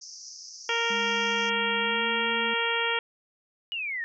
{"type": "band-pass noise", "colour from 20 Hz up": "white", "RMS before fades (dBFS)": -44, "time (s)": [0.01, 1.5], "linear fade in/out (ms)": 10, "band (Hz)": [4900, 6300], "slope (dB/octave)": 96}
{"type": "harmonic tone", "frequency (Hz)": 464.1, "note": "A#4", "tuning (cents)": -8, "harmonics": [1, 2, 3, 4, 5, 6, 7], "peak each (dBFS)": [-32, -32, -32, -32, -32, -32, -32], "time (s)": [0.69, 2.99], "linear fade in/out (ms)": 2}
{"type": "tone with pitch glide", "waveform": "sine", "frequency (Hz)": [205.8, 224.4], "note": ["G#3", "A3"], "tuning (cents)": [-16, 34], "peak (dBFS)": -36, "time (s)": [0.9, 2.54], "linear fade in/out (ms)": 5, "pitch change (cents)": 150, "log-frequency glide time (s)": [1.8, 2.07]}
{"type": "exponential sweep", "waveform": "sine", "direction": "down", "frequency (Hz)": [2944, 1787], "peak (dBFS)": -29, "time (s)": [3.72, 4.04], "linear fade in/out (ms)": 0}
{"effects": []}